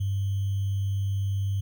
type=tone with sample-and-hold; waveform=sine; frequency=98.1 Hz; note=G2; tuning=2 cents sharp; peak=-24 dBFS; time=0-1.61 s; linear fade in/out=10 ms; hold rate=3150 Hz; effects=none